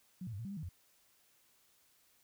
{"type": "tone with pitch steps", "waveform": "sine", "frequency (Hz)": [182.7, 115.5, 98, 116.1, 196.2, 201.9, 156.6, 88.5], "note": ["F#3", "A#2", "G2", "A#2", "G3", "G#3", "D#3", "F2"], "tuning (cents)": [-22, -16, 0, -7, 2, -49, 11, 23], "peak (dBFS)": -40, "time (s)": [0.21, 0.69], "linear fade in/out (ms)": 5, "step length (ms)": 60, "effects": ["white hiss -70 dBFS RMS until 2.23 s"]}